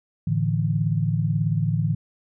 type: chord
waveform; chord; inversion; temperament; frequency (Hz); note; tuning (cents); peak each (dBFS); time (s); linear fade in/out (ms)
sine; A suspended fourth; none; just; 110 / 146.67 / 165; A2 / D3 / E3; 0 / -2 / +2; -24; 0.27-1.95; 5
effects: none